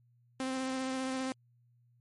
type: tone with vibrato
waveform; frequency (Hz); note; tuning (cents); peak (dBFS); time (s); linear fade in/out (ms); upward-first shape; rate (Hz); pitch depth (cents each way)
sawtooth; 261.6; C4; 0; -29; 0.4-1.32; 0; sine; 15; 15
effects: added 120 Hz sine -64 dBFS peak until 2 s + MP3 48 kbps